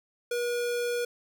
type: tone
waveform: square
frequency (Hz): 481.2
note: B4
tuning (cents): -45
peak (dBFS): -28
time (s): 0.31-1.05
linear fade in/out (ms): 5
effects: none